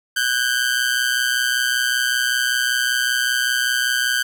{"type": "ring-modulated tone", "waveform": "sawtooth", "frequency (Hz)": 1550, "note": "G6", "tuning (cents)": -20, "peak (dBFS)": -11, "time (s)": [0.16, 4.23], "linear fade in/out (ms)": 10, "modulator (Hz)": 62.6, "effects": []}